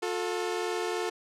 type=tone pair together; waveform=sawtooth; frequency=358 / 441.3 Hz; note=F4 / A4; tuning=+43 / +5 cents; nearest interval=major third; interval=362 cents; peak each=-28 dBFS; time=0.02-1.1 s; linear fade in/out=10 ms; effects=low-pass 9000 Hz 12 dB/octave